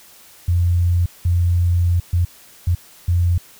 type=tone bursts at uneven times; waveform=sine; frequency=87.31 Hz; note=F2; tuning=in tune; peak=-13 dBFS; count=5; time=0.48-1.06 / 1.25-2 / 2.13-2.25 / 2.67-2.75 / 3.08-3.38 s; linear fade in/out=5 ms; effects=white hiss -46 dBFS RMS until 3.59 s